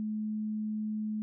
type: tone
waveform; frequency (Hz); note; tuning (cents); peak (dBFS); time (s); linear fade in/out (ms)
sine; 214.5; A3; -44; -31; 0-1.22; 0
effects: none